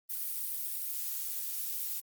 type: noise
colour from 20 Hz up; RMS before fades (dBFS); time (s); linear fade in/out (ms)
violet; -36; 0.09-2.01; 20
effects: Opus 32 kbps